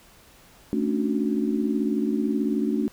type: chord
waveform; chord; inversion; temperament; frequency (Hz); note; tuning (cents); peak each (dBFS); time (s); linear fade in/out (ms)
sine; D major seventh; second; just; 220.2 / 275.3 / 293.7 / 367.1; A3 / C#4 / D4 / F#4; +2 / -12 / 0 / -14; -25 / -28 / -27 / -30; 0.73-2.88; 0
effects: pink hiss -53 dBFS RMS until 2.92 s